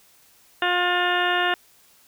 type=harmonic tone; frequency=355.8 Hz; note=F4; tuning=32 cents sharp; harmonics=1 / 2 / 3 / 4 / 5 / 6 / 7 / 8 / 9 / 10; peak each=-28 / -25 / -29 / -26 / -25 / -38 / -37 / -28 / -40 / -35 dBFS; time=0.62-1.54 s; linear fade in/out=2 ms; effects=white hiss -56 dBFS RMS until 2.07 s